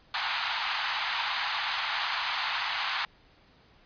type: band-pass noise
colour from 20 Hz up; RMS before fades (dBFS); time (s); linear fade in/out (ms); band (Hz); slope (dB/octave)
pink; -31; 0.14-3.05; 2; 810 to 4600; 48
effects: pink hiss -60 dBFS RMS until 3.85 s + resampled to 11025 Hz